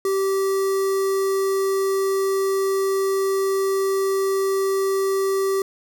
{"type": "tone with notch filter", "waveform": "square", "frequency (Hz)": 388.1, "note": "G4", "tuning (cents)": -17, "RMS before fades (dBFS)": -21, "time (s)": [0.05, 5.62], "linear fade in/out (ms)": 2, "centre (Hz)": 2900, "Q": 0.79, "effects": []}